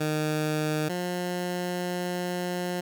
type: tone pair in turn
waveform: 15% pulse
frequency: 153.6 / 178.42 Hz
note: D#3 / F3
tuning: -22 / +37 cents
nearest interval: minor third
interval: 259 cents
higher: second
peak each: -19 / -22 dBFS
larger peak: first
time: 0-0.89 / 0.89-2.81 s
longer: second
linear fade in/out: 10 ms
effects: none